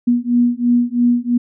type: beating tone pair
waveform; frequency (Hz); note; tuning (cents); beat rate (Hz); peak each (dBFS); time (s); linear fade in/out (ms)
sine; 240 / 243; B3 / B3; -49 / -28; 3; -15; 0.07-1.38; 10
effects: none